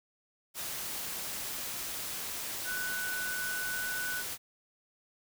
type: tone in noise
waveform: sine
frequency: 1490 Hz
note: F#6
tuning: 12 cents sharp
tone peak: -34 dBFS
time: 2.64-4.24 s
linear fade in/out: 50 ms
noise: white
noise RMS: -38 dBFS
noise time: 0.54-4.38 s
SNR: +1 dB
effects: none